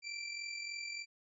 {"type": "tone with amplitude modulation", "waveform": "25% pulse", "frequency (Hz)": 2349, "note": "D7", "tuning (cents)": 0, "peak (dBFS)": -34, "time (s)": [0.02, 1.06], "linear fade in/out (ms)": 50, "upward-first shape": "sine", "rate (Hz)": 43.3, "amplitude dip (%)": 50, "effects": ["resampled to 24000 Hz"]}